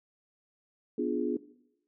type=chord; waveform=sine; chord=B diminished seventh; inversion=none; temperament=equal with one note detuned; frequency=246.9 / 293.7 / 349.2 / 418.2 Hz; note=B3 / D4 / F4 / Ab4; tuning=0 / 0 / 0 / +12 cents; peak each=-33 dBFS; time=0.98-1.37 s; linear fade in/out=5 ms; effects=noise-tail reverb RT60 0.8 s tail -18 dB re dry